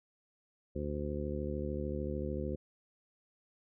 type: harmonic tone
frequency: 73.42 Hz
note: D2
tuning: in tune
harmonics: 1 / 2 / 3 / 4 / 5 / 6 / 7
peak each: -39 / -42 / -41 / -45 / -41 / -48 / -42 dBFS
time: 0.75-2.56 s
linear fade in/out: 10 ms
effects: none